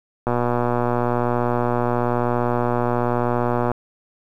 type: click train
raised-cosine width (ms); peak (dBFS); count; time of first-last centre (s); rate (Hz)
1; -7; 418; 0.27-3.716; 121
effects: 8-bit